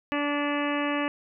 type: harmonic tone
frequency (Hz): 290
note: D4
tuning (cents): -22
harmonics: 1 / 2 / 3 / 4 / 5 / 6 / 7 / 8 / 9 / 10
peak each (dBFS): -28 / -32 / -36 / -33 / -44 / -35 / -38 / -40 / -37 / -40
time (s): 0.12-1.08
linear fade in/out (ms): 0
effects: none